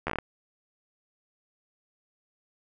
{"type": "slowing click train", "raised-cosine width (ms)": 0.5, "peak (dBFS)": -14, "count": 7, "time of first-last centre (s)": [0.07, 0.186], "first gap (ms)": 12, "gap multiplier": 1.19, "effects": []}